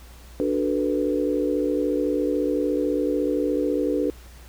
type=chord; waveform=sine; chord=B minor seventh; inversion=first; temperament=equal; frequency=293.7 / 370 / 440 / 493.9 Hz; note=D4 / F#4 / A4 / B4; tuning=0 / 0 / 0 / 0 cents; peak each=-24 / -28 / -27 / -26 dBFS; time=0.4-4.1 s; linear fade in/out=0 ms; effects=added 60 Hz sine -43 dBFS peak until 4.48 s + pink hiss -50 dBFS RMS until 4.48 s